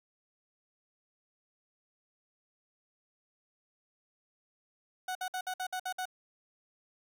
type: tone bursts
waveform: 30% pulse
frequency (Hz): 740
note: F#5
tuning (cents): 0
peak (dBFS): -31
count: 8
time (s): 5.08-6.055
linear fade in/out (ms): 5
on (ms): 72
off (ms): 57
effects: none